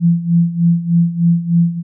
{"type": "tone with tremolo", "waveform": "sine", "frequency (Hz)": 170, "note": "F3", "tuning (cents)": -46, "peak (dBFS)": -7, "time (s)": [0, 1.83], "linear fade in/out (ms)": 50, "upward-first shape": "sine", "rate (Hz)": 3.3, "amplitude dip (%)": 80, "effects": []}